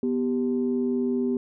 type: tone pair together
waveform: sine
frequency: 246.9 / 391.9 Hz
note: B3 / G4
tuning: 0 / 0 cents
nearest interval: minor sixth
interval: 800 cents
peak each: -23 / -26 dBFS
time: 0.03-1.37 s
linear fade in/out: 2 ms
effects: tanh soft clip ceiling -15 dBFS